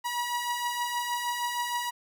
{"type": "beating tone pair", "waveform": "sawtooth", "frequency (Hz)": [960, 966.4], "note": ["B5", "B5"], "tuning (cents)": [-49, -38], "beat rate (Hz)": 6.4, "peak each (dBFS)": [-32, -26], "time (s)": [0.04, 1.91], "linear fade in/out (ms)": 20, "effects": []}